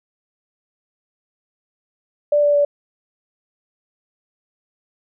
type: tone with pitch steps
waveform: sine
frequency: 587.3 / 582.6 / 577.9 Hz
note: D5 / D5 / D5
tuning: 0 / -14 / -28 cents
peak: -12 dBFS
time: 2.32-2.65 s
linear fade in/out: 5 ms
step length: 110 ms
effects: none